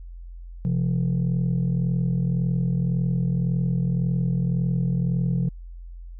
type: tone pair together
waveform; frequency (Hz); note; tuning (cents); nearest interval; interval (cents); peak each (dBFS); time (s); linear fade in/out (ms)
sine; 130.66 / 172.5; C3 / F3; -2 / -21; perfect fourth; 481; -21; 0.65-5.49; 0
effects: tanh soft clip ceiling -17 dBFS + added 43 Hz sine -36 dBFS peak until 6.19 s